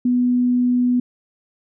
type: tone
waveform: sine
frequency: 246.9 Hz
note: B3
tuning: in tune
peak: -14 dBFS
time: 0.05-1 s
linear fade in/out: 5 ms
effects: none